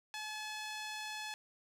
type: tone with band-pass filter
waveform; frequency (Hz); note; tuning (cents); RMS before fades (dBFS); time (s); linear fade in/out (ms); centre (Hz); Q
sawtooth; 857; A5; -46; -43; 0.14-1.34; 0; 3700; 0.66
effects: none